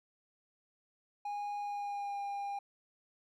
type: tone with pitch glide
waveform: triangle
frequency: 821 to 804.1 Hz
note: G#5 to G5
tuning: -20 to +44 cents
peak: -34 dBFS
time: 1.25-2.59 s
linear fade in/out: 5 ms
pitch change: -36 cents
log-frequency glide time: 1.59-2.2 s
effects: none